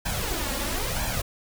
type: noise with flanger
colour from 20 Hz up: pink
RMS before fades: -28 dBFS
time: 0.05-1.22 s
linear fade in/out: 10 ms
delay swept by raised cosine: 1.2 to 3.7 ms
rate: 1 Hz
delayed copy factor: +0.7
effects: none